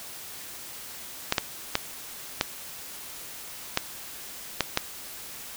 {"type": "clicks", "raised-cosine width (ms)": 0.2, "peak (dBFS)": -4, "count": 7, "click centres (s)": [1.324, 1.382, 1.754, 2.411, 3.774, 4.607, 4.774], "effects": ["white hiss -41 dBFS RMS until 5.56 s"]}